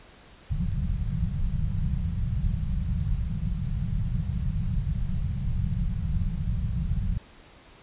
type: low-pass noise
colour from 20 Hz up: pink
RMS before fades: -27 dBFS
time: 0.5-7.18 s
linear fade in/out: 5 ms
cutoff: 190 Hz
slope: 96 dB/octave
effects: pink hiss -52 dBFS RMS until 7.82 s + resampled to 8000 Hz